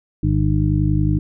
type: harmonic tone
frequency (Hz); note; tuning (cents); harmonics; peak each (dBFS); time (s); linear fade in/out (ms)
51; G#1; -31; 1 / 2 / 3 / 4 / 6; -21 / -19 / -19 / -28 / -22; 0.23-1.19; 5
effects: none